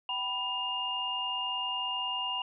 sine tone cluster, 767 / 987 / 2823 Hz, G5 / B5 / F7, -38 / -1 / +18 cents, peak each -40 / -36 / -32 dBFS, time 0.09-2.42 s, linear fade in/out 2 ms, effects none

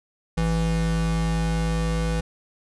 square tone pair together, 55 / 164.81 Hz, A1 / E3, 0 / 0 cents, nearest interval octave + perfect fifth, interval 1900 cents, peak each -25 dBFS, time 0.37-2.21 s, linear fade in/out 10 ms, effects resampled to 24000 Hz

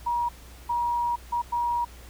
sine tone bursts at uneven times, 954 Hz, A#5, 40 cents sharp, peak -23 dBFS, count 4, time 0.06-0.29 / 0.69-1.16 / 1.32-1.42 / 1.52-1.85 s, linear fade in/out 10 ms, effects added 60 Hz sine -45 dBFS peak until 2.09 s + pink hiss -50 dBFS RMS until 2.09 s

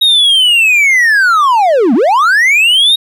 triangle linear two-way sweep, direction down then up, 3800 to 207.7 to 3800 Hz, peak -4 dBFS, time 0.01-2.96 s, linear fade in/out 10 ms, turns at 1.94 s, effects none

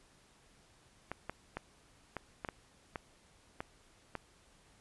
clicks, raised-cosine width 0.5 ms, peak -23 dBFS, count 9, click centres 1.116 / 1.296 / 1.57 / 2.167 / 2.448 / 2.488 / 2.958 / 3.605 / 4.153 s, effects pink hiss -65 dBFS RMS until 4.8 s + resampled to 24000 Hz

